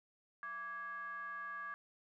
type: ring-modulated tone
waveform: triangle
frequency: 246.9 Hz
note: B3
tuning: in tune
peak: -37 dBFS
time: 0.43-1.74 s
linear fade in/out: 0 ms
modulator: 1410 Hz
effects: none